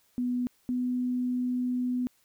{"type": "tone pair in turn", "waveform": "sine", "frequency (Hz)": [246.9, 249.2], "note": ["B3", "B3"], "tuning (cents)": [0, 16], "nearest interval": "unison", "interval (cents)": 16, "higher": "second", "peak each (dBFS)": -26, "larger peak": "neither", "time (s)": [[0.18, 0.47], [0.69, 2.07]], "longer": "second", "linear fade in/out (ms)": 0, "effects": ["white hiss -67 dBFS RMS until 2.24 s"]}